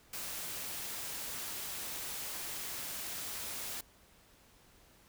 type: noise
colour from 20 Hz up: white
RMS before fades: -41 dBFS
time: 0.13-3.81 s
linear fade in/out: 5 ms
effects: pink hiss -63 dBFS RMS until 5.08 s